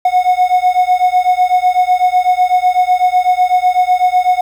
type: beating tone pair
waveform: triangle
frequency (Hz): 726 / 734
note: F#5 / F#5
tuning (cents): -33 / -14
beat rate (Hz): 8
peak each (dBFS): -10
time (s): 0.05-4.41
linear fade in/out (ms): 5
effects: 7-bit